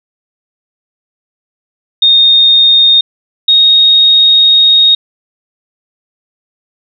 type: tone pair in turn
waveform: sine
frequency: 3687 / 3734 Hz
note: A#7 / A#7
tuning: -20 / +2 cents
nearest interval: unison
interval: 22 cents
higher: second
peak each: -3 dBFS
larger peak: neither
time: 2.02-3.01 / 3.48-4.95 s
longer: second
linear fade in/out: 5 ms
effects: none